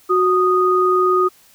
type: tone pair together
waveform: sine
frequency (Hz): 368.2 / 1239.4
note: F#4 / D#6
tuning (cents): -8 / -7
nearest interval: octave + major sixth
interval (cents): 2101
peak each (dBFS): -15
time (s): 0.09-1.29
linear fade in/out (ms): 20
effects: white hiss -51 dBFS RMS until 1.54 s